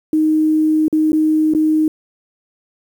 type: tone with dropouts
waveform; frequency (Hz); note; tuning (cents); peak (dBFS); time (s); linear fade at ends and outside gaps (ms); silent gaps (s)
sine; 311.1; D#4; 0; -11; 0.13-1.88; 2; 0.882-0.927 / 1.12-1.13 / 1.537-1.548
effects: 7-bit